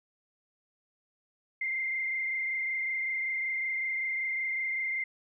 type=tone with frequency modulation; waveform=sine; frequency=2100 Hz; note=C7; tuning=6 cents sharp; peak=-29 dBFS; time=1.61-5.04 s; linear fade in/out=5 ms; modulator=25.3 Hz; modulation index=1.5; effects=none